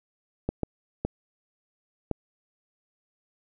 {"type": "clicks", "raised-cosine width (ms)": 2, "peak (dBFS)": -13, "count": 4, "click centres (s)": [0.49, 0.633, 1.05, 2.113], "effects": []}